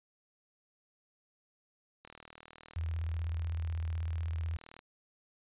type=click train; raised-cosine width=0.3 ms; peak=-34 dBFS; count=109; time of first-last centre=2.05-4.791 s; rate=39.4 Hz
type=tone with vibrato; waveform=sine; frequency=82.41 Hz; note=E2; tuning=in tune; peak=-32 dBFS; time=2.76-4.57 s; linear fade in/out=5 ms; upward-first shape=square; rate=16 Hz; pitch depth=56 cents each way
effects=resampled to 8000 Hz